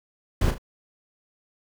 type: noise with echo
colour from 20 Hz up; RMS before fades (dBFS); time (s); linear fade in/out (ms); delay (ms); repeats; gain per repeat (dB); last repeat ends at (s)
brown; -21; 0.41-0.51; 5; 36; 2; -8; 0.582
effects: none